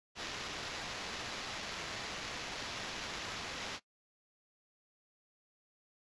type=noise with sample-and-hold; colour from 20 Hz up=white; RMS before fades=-42 dBFS; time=0.15-3.8 s; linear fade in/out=50 ms; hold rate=8820 Hz; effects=noise-tail reverb RT60 0.1 s tail -19 dB re dry + resampled to 22050 Hz